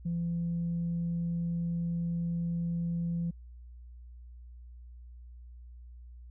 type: tone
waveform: sine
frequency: 170 Hz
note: F3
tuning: 46 cents flat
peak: -28 dBFS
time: 0.05-3.31 s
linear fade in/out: 10 ms
effects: tanh soft clip ceiling -26 dBFS + added 60 Hz sine -46 dBFS peak until 6.3 s